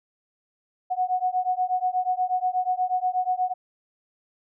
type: beating tone pair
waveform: sine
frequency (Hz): 731 / 739.3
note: F#5 / F#5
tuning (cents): -21 / -2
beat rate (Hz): 8.3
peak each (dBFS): -25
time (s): 0.9-3.54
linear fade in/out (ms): 20
effects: none